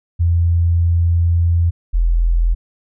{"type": "tone pair in turn", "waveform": "sine", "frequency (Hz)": [85.1, 42.17], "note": ["F2", "E1"], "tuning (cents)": [-44, 40], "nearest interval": "octave", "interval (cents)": 1216, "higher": "first", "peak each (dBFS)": -11, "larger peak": "neither", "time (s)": [[0.19, 1.71], [1.93, 2.55]], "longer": "first", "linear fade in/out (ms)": 20, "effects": []}